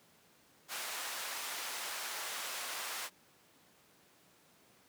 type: band-pass noise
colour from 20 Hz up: pink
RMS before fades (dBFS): -41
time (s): 0.68-3.1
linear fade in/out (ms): 50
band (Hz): 890 to 16000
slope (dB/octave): 12
effects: pink hiss -65 dBFS RMS until 4.88 s + high-pass 150 Hz 12 dB/octave